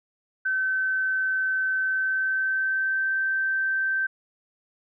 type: tone with pitch glide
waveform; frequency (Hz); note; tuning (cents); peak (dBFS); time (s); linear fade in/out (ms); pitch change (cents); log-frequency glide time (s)
sine; 1533 to 1555.3; G6 to G6; -39 to -14; -22; 0.45-4.07; 10; +25; 1.78-3.13
effects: none